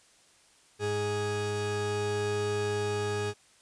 40% pulse tone pair together, 103.69 / 415.3 Hz, G#2 / G#4, -2 / 0 cents, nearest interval 2 octaves, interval 2402 cents, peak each -33 / -29 dBFS, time 0.79-3.34 s, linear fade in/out 50 ms, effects white hiss -61 dBFS RMS until 3.61 s + resampled to 22050 Hz

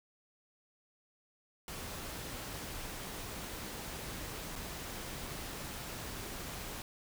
pink noise with dropouts, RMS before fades -43 dBFS, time 1.68-6.82 s, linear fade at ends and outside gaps 1 ms, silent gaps 4.555-4.56 s, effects none

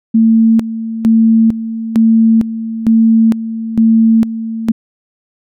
sine tone with tremolo, 224.8 Hz, A3, 37 cents sharp, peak -5 dBFS, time 0.14-4.72 s, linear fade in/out 10 ms, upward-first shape square, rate 1.1 Hz, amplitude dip 75%, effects none

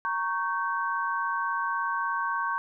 sine chord, G diminished, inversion first, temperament equal with one note detuned, 932.3 / 1108.7 / 1545.5 Hz, Bb5 / Db6 / G6, 0 / 0 / -25 cents, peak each -32 / -29 / -31 dBFS, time 0.05-2.58 s, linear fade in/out 0 ms, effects none

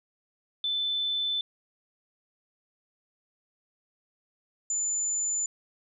sine tone pair in turn, 3520 / 7040 Hz, A7 / A8, 0 / 0 cents, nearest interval octave, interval 1200 cents, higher second, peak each -26 dBFS, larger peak neither, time 0.64-1.41 / 4.7-5.46 s, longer first, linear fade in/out 2 ms, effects none

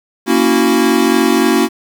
square chord, F# dominant seventh, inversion first, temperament equal with one note detuned, 233.1 / 277.2 / 327 / 370 Hz, A#3 / C#4 / E4 / F#4, 0 / 0 / -14 / 0 cents, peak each -16 dBFS, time 0.26-1.69 s, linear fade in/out 50 ms, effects 7-bit

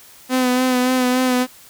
sawtooth tone with vibrato, 253.3 Hz, B3, 44 cents sharp, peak -11 dBFS, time 0.29-1.47 s, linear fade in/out 50 ms, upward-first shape sine, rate 3.5 Hz, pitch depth 28 cents each way, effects white hiss -45 dBFS RMS until 1.69 s

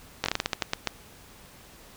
slowing click train, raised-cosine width 0.2 ms, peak -7 dBFS, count 11, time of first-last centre 0.24-0.873 s, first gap 20 ms, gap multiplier 1.24, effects pink hiss -51 dBFS RMS until 1.96 s

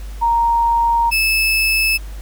sine / 35% pulse tone pair in turn, 932.3 / 2613 Hz, A#5 / E7, 0 / -16 cents, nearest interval octave + tritone, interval 1784 cents, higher second, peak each -12 dBFS, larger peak neither, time 0.21-1.11 / 1.11-1.98 s, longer first, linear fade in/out 20 ms, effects added 50 Hz sine -27 dBFS peak until 2.21 s + pink hiss -43 dBFS RMS until 2.21 s

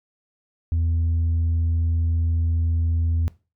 sine tone, 82.7 Hz, E2, 6 cents sharp, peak -16 dBFS, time 0.72-3.28 s, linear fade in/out 0 ms, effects noise-tail reverb RT60 0.3 s tail -22 dB re dry + tanh soft clip ceiling -17 dBFS

